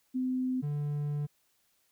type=tone pair in turn; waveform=sine / triangle; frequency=256 / 146.52 Hz; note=C4 / D3; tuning=-38 / -4 cents; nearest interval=minor seventh; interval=966 cents; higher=first; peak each=-28 dBFS; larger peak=neither; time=0.14-0.62 / 0.62-1.27 s; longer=second; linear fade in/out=20 ms; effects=white hiss -72 dBFS RMS until 1.91 s